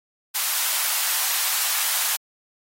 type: high-pass noise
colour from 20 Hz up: white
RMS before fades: -23 dBFS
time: 0.34-2.17 s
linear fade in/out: 20 ms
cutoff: 770 Hz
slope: 24 dB/octave
effects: AAC 48 kbps